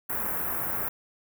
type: band-stop noise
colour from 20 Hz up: white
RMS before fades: -30 dBFS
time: 0.09-0.89 s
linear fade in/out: 10 ms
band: 1700 to 13000 Hz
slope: 24 dB/octave
effects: none